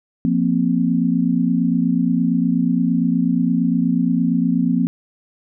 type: chord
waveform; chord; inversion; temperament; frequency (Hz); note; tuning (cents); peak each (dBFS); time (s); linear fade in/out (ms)
sine; F suspended fourth; none; equal; 174.61 / 233.1 / 261.6; F3 / Bb3 / C4; 0 / 0 / 0; -19; 0.25-4.87; 0
effects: none

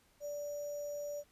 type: tone with sample-and-hold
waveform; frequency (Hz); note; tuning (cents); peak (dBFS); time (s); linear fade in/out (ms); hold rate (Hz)
sine; 582; D5; -16; -38; 0.2-1.24; 50; 6300
effects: pink hiss -69 dBFS RMS until 1.31 s + resampled to 32000 Hz

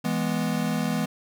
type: chord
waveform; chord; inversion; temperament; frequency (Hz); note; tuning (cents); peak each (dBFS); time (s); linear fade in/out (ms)
square; E major; none; equal; 164.81 / 207.7 / 246.9; E3 / G#3 / B3; 0 / 0 / 0; -29; 0.04-1.06; 10
effects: none

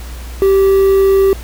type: tone with quantisation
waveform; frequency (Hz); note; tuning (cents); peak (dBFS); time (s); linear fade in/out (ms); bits
triangle; 389; G4; -13; -5; 0.42-1.33; 0; 5
effects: added 60 Hz sine -25 dBFS peak until 1.43 s + pink hiss -35 dBFS RMS until 1.43 s

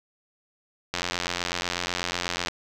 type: click train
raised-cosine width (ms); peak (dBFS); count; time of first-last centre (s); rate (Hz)
0.2; -9; 137; 0.94-2.484; 88.1
effects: none

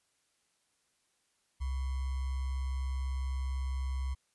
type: tone with sample-and-hold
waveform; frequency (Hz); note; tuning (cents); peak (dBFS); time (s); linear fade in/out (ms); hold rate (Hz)
sine; 66; C2; +16; -31; 1.6-4.15; 20; 1050
effects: white hiss -75 dBFS RMS until 4.34 s + resampled to 24000 Hz

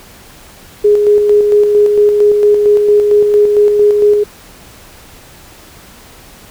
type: tone with tremolo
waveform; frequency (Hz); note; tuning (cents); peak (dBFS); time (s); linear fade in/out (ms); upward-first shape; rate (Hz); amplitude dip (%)
sine; 415.3; G#4; 0; -4; 0.84-4.24; 10; square; 4.4; 35
effects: pink hiss -38 dBFS RMS until 6.5 s

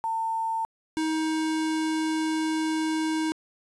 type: tone pair in turn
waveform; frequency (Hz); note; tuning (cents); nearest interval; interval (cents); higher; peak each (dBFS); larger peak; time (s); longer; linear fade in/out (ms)
sine / square; 900 / 315.9; A5 / D#4; +39 / +26; octave + tritone; 1813; first; -25; neither; 0.04-0.65 / 0.97-3.32; second; 0
effects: resampled to 24000 Hz + 9-bit

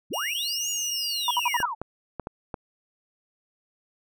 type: linear two-way sweep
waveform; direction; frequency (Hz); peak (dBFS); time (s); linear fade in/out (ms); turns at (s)
sine; up then down; 90 to 6900 to 808; -28; 0.1-1.75; 20; 0.7
type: tone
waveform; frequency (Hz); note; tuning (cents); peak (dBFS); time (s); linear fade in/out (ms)
sawtooth; 2843; F7; +30; -27; 0.13-1.63; 10
type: tone bursts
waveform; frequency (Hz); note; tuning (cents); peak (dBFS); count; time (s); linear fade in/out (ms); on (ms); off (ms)
sine; 972; B5; -28; -20; 5; 1.28-1.655; 2; 27; 60
type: clicks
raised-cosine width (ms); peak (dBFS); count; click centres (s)
1; -18; 5; 1.603 / 1.816 / 2.197 / 2.271 / 2.542
effects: none

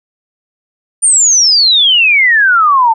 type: exponential sweep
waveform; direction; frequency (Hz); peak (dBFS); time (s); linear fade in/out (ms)
sine; down; 9200 to 870; -5; 1.02-2.94; 20
effects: none

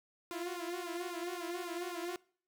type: tone with flanger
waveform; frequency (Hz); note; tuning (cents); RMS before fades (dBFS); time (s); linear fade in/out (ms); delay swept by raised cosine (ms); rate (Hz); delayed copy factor
sawtooth; 349.2; F4; 0; -40; 0.31-2.16; 0; 0.77 to 6.27; 3.7; +0.85
effects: noise-tail reverb RT60 0.5 s tail -23 dB re dry

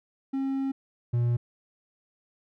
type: tone pair in turn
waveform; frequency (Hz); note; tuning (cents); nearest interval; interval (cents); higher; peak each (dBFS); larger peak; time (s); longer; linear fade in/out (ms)
triangle; 269.8 / 119.73; C#4 / A#2; -47 / +47; octave + major second; 1406; first; -24 / -20; second; 0.33-0.72 / 1.13-1.37; first; 10
effects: none

